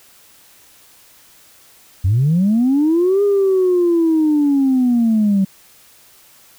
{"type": "linear two-way sweep", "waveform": "sine", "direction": "up then down", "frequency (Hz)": [85.4, 409.4, 189.6], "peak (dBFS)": -10, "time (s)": [2.04, 5.45], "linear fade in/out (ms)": 10, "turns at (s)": 3.23, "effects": ["tanh soft clip ceiling -8 dBFS", "white hiss -48 dBFS RMS until 6.58 s"]}